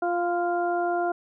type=harmonic tone with a mistuned harmonic; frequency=349.2 Hz; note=F4; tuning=in tune; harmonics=1 / 2 / 3 / 4; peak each=-27 / -25 / -38 / -33 dBFS; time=0.02-1.12 s; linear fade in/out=5 ms; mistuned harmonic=3; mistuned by=-22 cents; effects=none